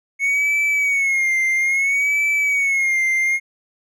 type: tone with vibrato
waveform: triangle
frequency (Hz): 2200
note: C#7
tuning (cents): -14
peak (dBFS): -14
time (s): 0.19-3.4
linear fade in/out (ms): 50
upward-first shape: sine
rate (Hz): 0.6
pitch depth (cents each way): 87
effects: none